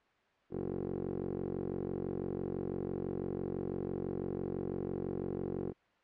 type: tone with band-pass filter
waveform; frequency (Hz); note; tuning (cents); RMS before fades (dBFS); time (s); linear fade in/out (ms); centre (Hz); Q
15% pulse; 46; F#1; -9; -38; 0.5-5.74; 50; 330; 7.1
effects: white hiss -69 dBFS RMS until 6.03 s + low-pass 2000 Hz 12 dB/octave